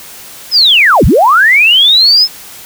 sine linear two-way sweep, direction down then up, 5270 to 31.69 to 5270 Hz, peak -3 dBFS, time 0.51-2.28 s, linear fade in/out 50 ms, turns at 1.05 s, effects white hiss -31 dBFS RMS until 2.65 s

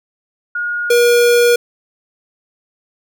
sine / square tone pair in turn, 1435 / 478.9 Hz, F6 / A#4, +47 / +47 cents, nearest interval octave + perfect fifth, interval 1900 cents, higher first, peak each -17 / -9 dBFS, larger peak second, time 0.55-0.9 / 0.9-1.56 s, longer second, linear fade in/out 5 ms, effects none

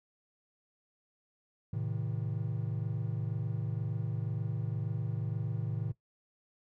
triangle chord, A diminished, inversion none, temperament just, 110 / 132 / 158.4 Hz, A2 / C3 / Eb3, 0 / +16 / +31 cents, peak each -33 / -36 / -36 dBFS, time 1.73-5.92 s, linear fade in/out 5 ms, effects noise-tail reverb RT60 0.1 s tail -17 dB re dry

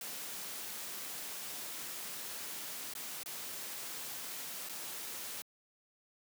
white noise with dropouts, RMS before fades -43 dBFS, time 0.01-5.42 s, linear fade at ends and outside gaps 2 ms, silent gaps 2.937-2.951 / 3.233-3.259 / 4.689-4.694 s, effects high-pass 150 Hz 12 dB/octave

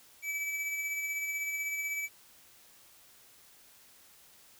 square tone with tremolo, 2300 Hz, D7, 37 cents flat, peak -32 dBFS, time 0.22-2.09 s, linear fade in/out 50 ms, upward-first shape sine, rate 16 Hz, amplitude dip 35%, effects white hiss -59 dBFS RMS until 4.59 s

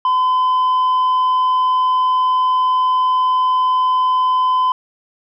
sine tone with tanh clipping, 1017 Hz, C6, 50 cents flat, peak -13 dBFS, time 0.05-4.72 s, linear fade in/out 2 ms, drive 3 dB, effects none

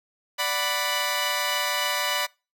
10% pulse chord, B minor, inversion first, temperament equal, 587.3 / 740 / 987.8 Hz, D5 / F#5 / B5, 0 / 0 / 0 cents, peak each -20 / -23 / -18 dBFS, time 0.38-2.27 s, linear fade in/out 20 ms, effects noise-tail reverb RT60 0.3 s tail -25 dB re dry

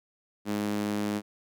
sawtooth tone with high-pass filter, 103.83 Hz, G#2, in tune, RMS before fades -30 dBFS, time 0.45-1.22 s, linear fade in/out 50 ms, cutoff 240 Hz, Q 2.6, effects none

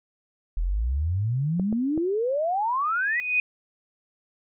sine exponential sweep, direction up, 39 to 2014 Hz, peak -22 dBFS, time 0.57-3.2 s, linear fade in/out 0 ms
clicks, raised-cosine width 2 ms, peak -19 dBFS, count 3, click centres 1.597 / 1.727 / 1.977 s
sine tone with exponential growth, 2489 Hz, D#7, in tune, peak -17 dBFS, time 2.84-3.4 s, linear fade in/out 2 ms, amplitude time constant 120 ms
effects none

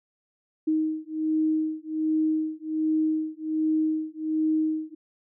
sine beating tone pair, 312.6 / 313.9 Hz, D#4 / D#4, +8 / +15 cents, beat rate 1.3 Hz, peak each -26 dBFS, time 0.67-4.95 s, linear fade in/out 10 ms, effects none

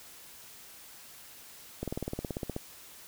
slowing click train, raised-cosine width 2 ms, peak -20 dBFS, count 14, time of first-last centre 1.83-2.564 s, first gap 47 ms, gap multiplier 1.03, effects white hiss -51 dBFS RMS until 3.07 s

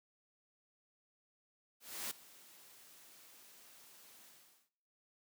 white noise with ADSR envelope, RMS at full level -40 dBFS, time 1.8-4.7 s, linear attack 310 ms, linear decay 5 ms, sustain -20 dB, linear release 440 ms, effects noise-tail reverb RT60 0.9 s tail -23 dB re dry + high-pass 150 Hz 12 dB/octave

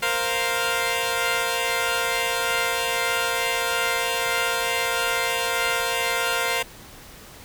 10% pulse chord, Bb suspended second, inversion none, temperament equal, 466.2 / 523.3 / 698.5 Hz, Bb4 / C5 / F5, 0 / 0 / 0 cents, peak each -18 dBFS, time 0.02-6.63 s, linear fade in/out 10 ms, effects pink hiss -44 dBFS RMS until 7.44 s

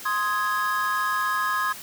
triangle chord, Ab major, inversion first, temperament equal with one note detuned, 1046.5 / 1253.2 / 1661.2 Hz, C6 / Eb6 / Ab6, 0 / +12 / 0 cents, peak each -25 dBFS, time 0.05-1.73 s, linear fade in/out 10 ms, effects white hiss -40 dBFS RMS until 1.82 s

